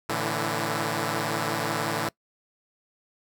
5% pulse chord, A suspended fourth, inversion none, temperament equal with one note detuned, 111.73 / 146.83 / 164.81 Hz, A2 / D3 / E3, +27 / 0 / 0 cents, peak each -19 dBFS, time 0.09-2.09 s, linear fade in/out 5 ms, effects noise-tail reverb RT60 0.1 s tail -23 dB re dry

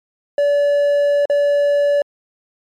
triangle tone with dropouts, 575 Hz, D5, 37 cents flat, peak -10 dBFS, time 0.38-2.02 s, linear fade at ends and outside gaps 2 ms, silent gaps 1.255-1.298 s, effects MP3 64 kbps

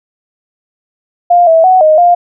sine tone with pitch steps, 702 / 652 / 744 / 621 / 702 Hz, F5 / E5 / F#5 / D#5 / F5, +9 / -19 / +9 / -3 / +9 cents, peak -3 dBFS, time 1.3-2.15 s, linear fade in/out 10 ms, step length 170 ms, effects none

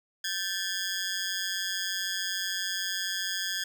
15% pulse ring-modulated tone, 1658 Hz, G#6, 3 cents flat, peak -20 dBFS, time 0.24-3.64 s, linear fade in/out 5 ms, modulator 93.4 Hz, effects none

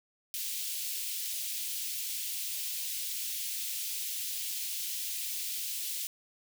white high-pass noise, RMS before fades -36 dBFS, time 0.34-6.07 s, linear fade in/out 0 ms, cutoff 2600 Hz, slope 24 dB/octave, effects none

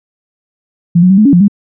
sine tone with pitch steps, 171.6 / 182.3 / 192.2 / 213.7 / 280.3 / 175.9 / 202.3 Hz, F3 / F#3 / G3 / G#3 / C#4 / F3 / G#3, -30 / -25 / -34 / +50 / +19 / +13 / -45 cents, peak -3 dBFS, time 0.95-1.482 s, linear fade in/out 10 ms, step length 76 ms, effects none

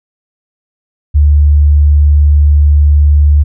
sine tone, 73.42 Hz, D2, in tune, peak -3 dBFS, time 1.14-3.44 s, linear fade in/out 20 ms, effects none

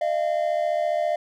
triangle tone pair together, 611.2 / 686 Hz, D#5 / F5, -31 / -31 cents, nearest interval major second, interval 200 cents, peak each -22 dBFS, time 0.01-1.16 s, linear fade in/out 5 ms, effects none

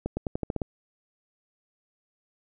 accelerating click train, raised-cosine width 2 ms, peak -15 dBFS, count 8, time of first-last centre 0.06-0.618 s, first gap 110 ms, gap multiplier 0.89, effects none

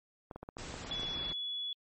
clicks, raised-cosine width 1 ms, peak -29 dBFS, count 9, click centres 0.312 / 0.36 / 0.43 / 0.489 / 0.569 / 0.741 / 0.847 / 0.996 / 1.033 s
pink noise, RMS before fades -44 dBFS, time 0.58-1.33 s, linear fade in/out 5 ms
sine tone, 3400 Hz, G#7, 40 cents sharp, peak -35 dBFS, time 0.91-1.73 s, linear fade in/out 2 ms
effects MP3 32 kbps

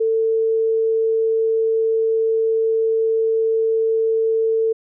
sine tone, 447.2 Hz, A4, 28 cents sharp, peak -15 dBFS, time 0-4.73 s, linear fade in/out 10 ms, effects none

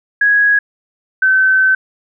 sine tone pair in turn, 1661 / 1532.5 Hz, G#6 / G6, 0 / -40 cents, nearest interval minor second, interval 140 cents, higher first, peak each -8 dBFS, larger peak neither, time 0.21-0.59 / 1.22-1.75 s, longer second, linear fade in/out 5 ms, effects none

